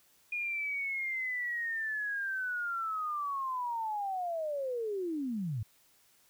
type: linear sweep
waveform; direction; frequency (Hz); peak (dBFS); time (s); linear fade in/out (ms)
sine; down; 2446 to 97.5; -32; 0.32-5.63; 5
effects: white hiss -66 dBFS RMS until 6.29 s